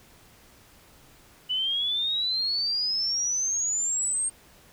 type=exponential sweep; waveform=sine; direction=up; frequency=2962 to 8630 Hz; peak=-24 dBFS; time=1.49-4.3 s; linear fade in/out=20 ms; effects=pink hiss -55 dBFS RMS until 4.72 s